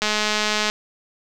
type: click train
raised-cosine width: 0.2 ms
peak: -4 dBFS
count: 145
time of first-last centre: 0.02-0.699 s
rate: 212 Hz
effects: none